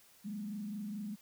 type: tone with frequency modulation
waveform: sine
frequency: 207.7 Hz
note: G#3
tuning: in tune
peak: -38 dBFS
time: 0.24-1.16 s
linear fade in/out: 20 ms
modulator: 24.7 Hz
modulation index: 0.65
effects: white hiss -63 dBFS RMS until 1.21 s